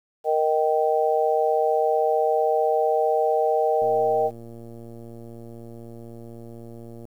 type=chord; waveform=sine; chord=Eb major; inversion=second; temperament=just; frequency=466.7 / 622.3 / 777.8 Hz; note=Bb4 / Eb5 / G5; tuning=+2 / 0 / -14 cents; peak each=-22 / -23 / -23 dBFS; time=0.24-4.31 s; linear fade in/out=50 ms
type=click train; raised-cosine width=2 ms; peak=-29 dBFS; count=376; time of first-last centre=3.82-7.053 s; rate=116 Hz
effects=9-bit